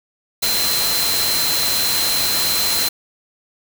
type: tone in noise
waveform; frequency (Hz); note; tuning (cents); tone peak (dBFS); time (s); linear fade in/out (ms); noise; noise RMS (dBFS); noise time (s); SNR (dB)
sine; 4098; C8; -37; -20; 0.42-2.89; 10; white; -20; 0.42-2.89; -3
effects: none